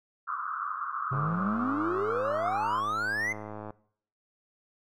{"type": "band-pass noise", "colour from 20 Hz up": "pink", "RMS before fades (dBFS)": -34, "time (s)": [0.27, 2.81], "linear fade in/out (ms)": 10, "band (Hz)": [1100, 1400], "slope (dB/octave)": 96}
{"type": "exponential sweep", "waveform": "triangle", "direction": "up", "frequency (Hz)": [128.3, 2105], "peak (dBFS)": -26, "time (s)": [1.11, 3.33], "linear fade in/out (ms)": 10}
{"type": "click train", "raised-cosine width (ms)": 1, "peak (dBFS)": -26, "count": 274, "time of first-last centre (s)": [1.13, 3.705], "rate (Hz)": 106}
{"effects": ["noise-tail reverb RT60 0.6 s tail -20 dB re dry"]}